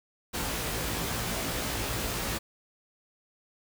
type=noise with comb filter; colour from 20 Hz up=pink; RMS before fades=-32 dBFS; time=0.33-2.39 s; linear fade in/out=20 ms; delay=18 ms; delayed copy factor=+0.95; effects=none